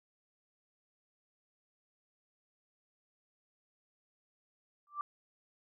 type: tone with exponential growth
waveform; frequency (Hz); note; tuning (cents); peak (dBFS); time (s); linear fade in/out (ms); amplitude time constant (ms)
sine; 1174.7; D6; 0; -30; 4.87-5.01; 1; 29
effects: none